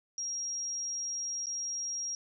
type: tone with dropouts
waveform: sine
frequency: 5630 Hz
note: F8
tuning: 13 cents sharp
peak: -33 dBFS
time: 0.18-2.15 s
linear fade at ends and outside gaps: 1 ms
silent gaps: 1.459-1.468 s
effects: none